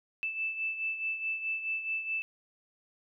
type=beating tone pair; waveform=sine; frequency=2637 / 2641.7 Hz; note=E7 / E7; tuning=0 / +3 cents; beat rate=4.7 Hz; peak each=-32 / -39 dBFS; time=0.23-2.22 s; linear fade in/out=0 ms; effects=none